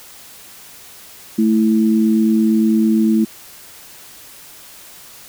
sine tone pair together, 219.9 / 328.7 Hz, A3 / E4, -1 / -5 cents, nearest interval perfect fifth, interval 696 cents, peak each -12 / -17 dBFS, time 1.38-3.25 s, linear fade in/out 10 ms, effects white hiss -40 dBFS RMS until 5.28 s

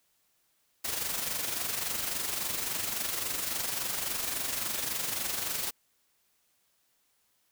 white noise with amplitude modulation, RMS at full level -31 dBFS, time 0.84-5.71 s, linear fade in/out 10 ms, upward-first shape sine, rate 23.6 Hz, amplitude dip 50%, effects white hiss -72 dBFS RMS until 7.51 s

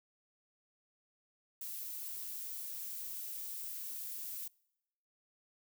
violet noise, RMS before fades -43 dBFS, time 1.61-4.48 s, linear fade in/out 5 ms, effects noise-tail reverb RT60 0.9 s tail -26 dB re dry

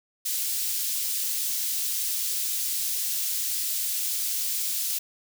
white high-pass noise, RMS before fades -28 dBFS, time 0.25-4.99 s, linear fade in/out 10 ms, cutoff 4000 Hz, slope 12 dB/octave, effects none

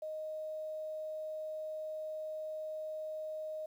sine tone with quantisation, 622.3 Hz, D#5, in tune, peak -38 dBFS, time 0.02-3.66 s, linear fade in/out 5 ms, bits 11, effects none

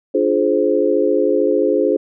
sine chord, D half-diminished seventh, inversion none, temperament equal with one note detuned, 293.7 / 349.2 / 422.8 / 523.3 Hz, D4 / F4 / Ab4 / C5, 0 / 0 / +31 / 0 cents, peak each -20 / -19 / -17 / -18 dBFS, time 0.14-1.97 s, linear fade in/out 10 ms, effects none

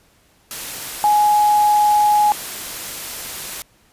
sine tone in noise, 837 Hz, G#5, 13 cents sharp, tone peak -11 dBFS, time 1.04-2.32 s, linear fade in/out 0 ms, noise white, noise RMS -29 dBFS, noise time 0.51-3.62 s, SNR +15 dB, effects pink hiss -56 dBFS RMS until 3.92 s + resampled to 32000 Hz

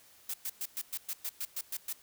blue noise bursts, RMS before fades -36 dBFS, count 11, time 0.29-1.929 s, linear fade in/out 5 ms, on 49 ms, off 110 ms, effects white hiss -60 dBFS RMS until 2.02 s

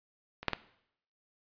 clicks, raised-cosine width 0.3 ms, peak -26 / -10 / -14 dBFS, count 3, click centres 0.43 / 0.483 / 0.533 s, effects noise-tail reverb RT60 0.7 s tail -17 dB re dry + resampled to 11025 Hz

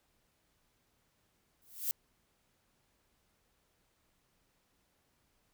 violet noise with exponential growth, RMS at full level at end -30 dBFS, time 1.62-1.91 s, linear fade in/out 0 ms, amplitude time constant 63 ms, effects pink hiss -75 dBFS RMS until 5.53 s

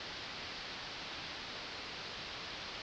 white low-pass noise, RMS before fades -45 dBFS, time 0-2.82 s, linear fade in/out 2 ms, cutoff 5000 Hz, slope 48 dB/octave, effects none

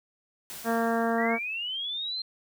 white noise with exponential decay, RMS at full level -39 dBFS, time 0.5-1.98 s, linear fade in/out 0 ms, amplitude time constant 320 ms
harmonic tone, 229.6 Hz, A#3, 26 cents flat, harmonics 1 / 2 / 3 / 4 / 5 / 6 / 7 / 8, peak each -28 / -30 / -29 / -36 / -36 / -38 / -35 / -42 dBFS, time 0.64-1.39 s, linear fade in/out 50 ms
sine linear sweep, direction up, 1850 to 4186 Hz, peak -30 dBFS, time 1.18-2.22 s, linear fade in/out 5 ms
effects none

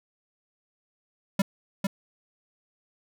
square tone with echo, 196 Hz, G3, in tune, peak -20 dBFS, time 1.39-1.42 s, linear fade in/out 5 ms, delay 450 ms, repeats 1, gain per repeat -4 dB, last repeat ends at 1.87 s, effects none

